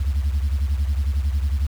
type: beating tone pair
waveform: sine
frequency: 68.3 / 79.3 Hz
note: C#2 / D#2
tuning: -25 / +33 cents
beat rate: 11 Hz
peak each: -18 / -23 dBFS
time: 0-1.67 s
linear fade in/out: 10 ms
effects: tanh soft clip ceiling -15 dBFS + 7-bit